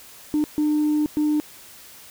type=tone bursts at uneven times; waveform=sine; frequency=301.1 Hz; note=D4; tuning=43 cents sharp; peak=-16 dBFS; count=3; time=0.34-0.44 / 0.58-1.06 / 1.17-1.4 s; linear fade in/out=0 ms; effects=tanh soft clip ceiling -15 dBFS + white hiss -45 dBFS RMS until 2.1 s